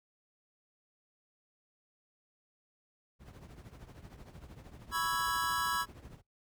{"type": "noise with tremolo", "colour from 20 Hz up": "brown", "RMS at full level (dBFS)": -44, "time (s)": [3.19, 6.22], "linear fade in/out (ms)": 50, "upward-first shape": "triangle", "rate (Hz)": 13, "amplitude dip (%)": 75}
{"type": "chord", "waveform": "square", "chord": "C# minor seventh", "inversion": "third", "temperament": "equal", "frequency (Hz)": [987.8, 1108.7, 1318.5, 1661.2], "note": ["B5", "C#6", "E6", "G#6"], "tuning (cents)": [0, 0, 0, 0], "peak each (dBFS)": -37, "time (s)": [4.91, 5.86], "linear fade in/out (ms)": 50}
{"effects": ["noise-tail reverb RT60 0.2 s tail -25 dB re dry", "high-pass 60 Hz 12 dB/octave"]}